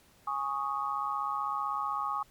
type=chord; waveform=sine; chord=Ab suspended fourth; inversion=none; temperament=equal; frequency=830.6 / 1108.7 / 1244.5 Hz; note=Ab5 / Db6 / Eb6; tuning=0 / 0 / 0 cents; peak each=-36 / -33 / -34 dBFS; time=0.27-2.23 s; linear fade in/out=5 ms; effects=pink hiss -62 dBFS RMS until 2.3 s + MP3 96 kbps